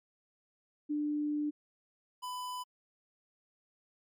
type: tone pair in turn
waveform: sine / square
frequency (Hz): 296.9 / 998.6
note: D4 / B5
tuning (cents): +19 / +19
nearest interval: octave + major sixth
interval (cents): 2100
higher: second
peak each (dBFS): -30 / -38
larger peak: first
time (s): 0.89-1.51 / 2.22-2.64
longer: first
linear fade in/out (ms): 20
effects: MP3 96 kbps